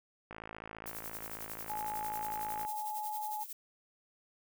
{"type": "click train", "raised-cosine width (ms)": 0.5, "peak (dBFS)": -29, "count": 129, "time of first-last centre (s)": [0.31, 2.65], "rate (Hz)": 54.7}
{"type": "noise with tremolo", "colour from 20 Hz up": "violet", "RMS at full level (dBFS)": -42, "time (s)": [0.86, 3.53], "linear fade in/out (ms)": 5, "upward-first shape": "sine", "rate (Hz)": 11, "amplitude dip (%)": 70}
{"type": "tone", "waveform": "sine", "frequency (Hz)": 848, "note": "G#5", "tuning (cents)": 36, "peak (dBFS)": -36, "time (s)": [1.69, 3.44], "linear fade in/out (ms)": 10}
{"effects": []}